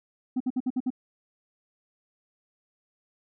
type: tone bursts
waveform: sine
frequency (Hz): 254.6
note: C4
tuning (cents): -47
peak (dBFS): -21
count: 6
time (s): 0.36-0.904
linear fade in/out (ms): 10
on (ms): 44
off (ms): 56
effects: tanh soft clip ceiling -23 dBFS